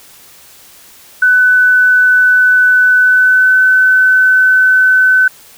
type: tone with pitch glide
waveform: sine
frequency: 1499 to 1514.7 Hz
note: F#6 to F#6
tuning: +22 to +40 cents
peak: -5 dBFS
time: 1.22-5.28 s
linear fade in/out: 5 ms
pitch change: +18 cents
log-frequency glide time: 2.95-3.57 s
effects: white hiss -40 dBFS RMS until 5.57 s